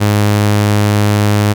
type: tone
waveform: sawtooth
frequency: 103.83 Hz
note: G#2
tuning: in tune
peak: -5 dBFS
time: 0-1.54 s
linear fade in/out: 20 ms
effects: none